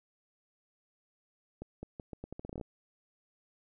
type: accelerating click train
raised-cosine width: 2 ms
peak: -28 dBFS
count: 14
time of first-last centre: 1.62-2.612 s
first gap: 210 ms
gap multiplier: 0.8
effects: none